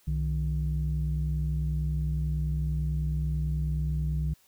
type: tone pair together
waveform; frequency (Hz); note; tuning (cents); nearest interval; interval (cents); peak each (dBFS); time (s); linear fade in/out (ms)
sine; 64.5 / 153.66; C2 / D#3; -24 / -21; octave + minor third; 1503; -27 / -28; 0.07-4.34; 10
effects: tanh soft clip ceiling -20 dBFS + white hiss -63 dBFS RMS until 4.47 s